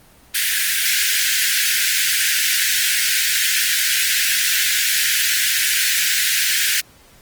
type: high-pass noise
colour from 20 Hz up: pink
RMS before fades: -18 dBFS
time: 0.34-6.81 s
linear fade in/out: 10 ms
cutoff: 1500 Hz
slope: 96 dB/octave
effects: pink hiss -49 dBFS RMS until 7.21 s + Opus 24 kbps